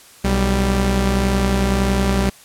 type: tone pair together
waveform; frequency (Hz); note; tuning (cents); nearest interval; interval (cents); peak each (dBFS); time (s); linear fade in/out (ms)
sawtooth; 61.74 / 196; B1 / G3; 0 / 0; octave + minor sixth; 2000; -14; 0.24-2.3; 10
effects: white hiss -45 dBFS RMS until 2.44 s + low-pass 12000 Hz 12 dB/octave